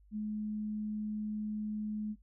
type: tone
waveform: sine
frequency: 212.5 Hz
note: G#3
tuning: 40 cents sharp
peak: -34 dBFS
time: 0.11-2.16 s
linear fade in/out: 50 ms
effects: noise-tail reverb RT60 0.1 s tail -17 dB re dry + added 50 Hz sine -59 dBFS peak until 2.22 s